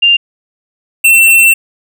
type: tone pair in turn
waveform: sine / square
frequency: 2794 / 2698 Hz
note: F7 / E7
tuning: 0 / +40 cents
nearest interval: minor second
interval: 60 cents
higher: first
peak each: -4 dBFS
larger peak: neither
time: 0.02-0.17 / 1.04-1.54 s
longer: second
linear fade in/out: 10 ms
effects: none